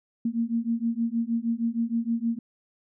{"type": "beating tone pair", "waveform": "sine", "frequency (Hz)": [228.2, 234.6], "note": ["A#3", "A#3"], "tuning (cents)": [-37, 11], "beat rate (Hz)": 6.4, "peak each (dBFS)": -27, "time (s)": [0.25, 2.39], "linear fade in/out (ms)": 5, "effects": []}